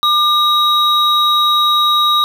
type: tone pair together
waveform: triangle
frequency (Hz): 1200 / 3810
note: D6 / A#7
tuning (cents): +37 / +37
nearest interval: octave + minor sixth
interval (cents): 2000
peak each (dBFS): -11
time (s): 0.03-2.24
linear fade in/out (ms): 0
effects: none